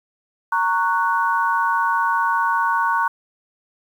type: chord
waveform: sine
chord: F# major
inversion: first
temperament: just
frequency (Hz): 925 / 1110 / 1480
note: A#5 / C#6 / F#6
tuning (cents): -14 / +2 / 0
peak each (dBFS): -20 / -21 / -22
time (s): 0.52-3.08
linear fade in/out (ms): 5
effects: 8-bit